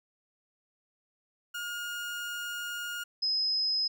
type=tone pair in turn; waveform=30% pulse / sine; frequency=1426 / 5082 Hz; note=F6 / D#8; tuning=+36 / +36 cents; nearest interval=octave + minor seventh; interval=2200 cents; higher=second; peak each=-32 / -26 dBFS; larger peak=second; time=1.54-3.04 / 3.22-3.88 s; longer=first; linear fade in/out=10 ms; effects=none